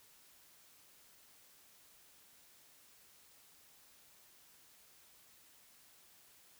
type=silence; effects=white hiss -64 dBFS RMS until 6.59 s